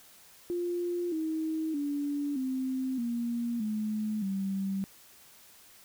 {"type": "tone with pitch steps", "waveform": "sine", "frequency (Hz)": [350, 317.3, 287.6, 260.7, 236.3, 214.2, 194.17], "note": ["F4", "D#4", "D4", "C4", "A#3", "A3", "G3"], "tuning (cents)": [4, 34, -36, -6, 24, -46, -16], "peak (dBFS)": -29, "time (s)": [0.5, 4.84], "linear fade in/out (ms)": 0, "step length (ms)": 620, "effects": ["white hiss -56 dBFS RMS until 5.84 s"]}